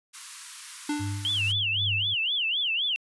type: high-pass noise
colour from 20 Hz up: white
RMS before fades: -41 dBFS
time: 0.13-1.53 s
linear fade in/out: 20 ms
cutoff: 960 Hz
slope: 96 dB/octave
type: tone with exponential decay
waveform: square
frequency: 295.6 Hz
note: D4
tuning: 11 cents sharp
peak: -25 dBFS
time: 0.89-1.54 s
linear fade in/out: 5 ms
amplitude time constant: 140 ms
type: tone with tremolo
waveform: sine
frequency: 100.6 Hz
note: G2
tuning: 45 cents sharp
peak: -28 dBFS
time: 0.99-2.15 s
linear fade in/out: 20 ms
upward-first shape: sine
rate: 2.5 Hz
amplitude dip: 65%
type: tone with vibrato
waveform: sine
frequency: 3026 Hz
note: F#7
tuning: 38 cents sharp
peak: -24 dBFS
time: 1.25-2.96 s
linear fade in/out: 0 ms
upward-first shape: sine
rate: 3.9 Hz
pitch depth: 250 cents each way
effects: resampled to 24000 Hz